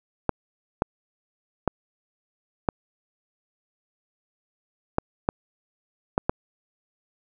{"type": "clicks", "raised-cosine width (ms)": 1, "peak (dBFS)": -6, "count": 8, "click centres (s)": [0.293, 0.821, 1.677, 2.688, 4.984, 5.289, 6.179, 6.295], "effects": []}